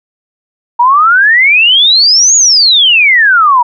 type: exponential two-way sweep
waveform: sine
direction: up then down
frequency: 932.3 to 6850 to 932.3 Hz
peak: -3 dBFS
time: 0.79-3.63 s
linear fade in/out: 10 ms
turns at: 2.36 s
effects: none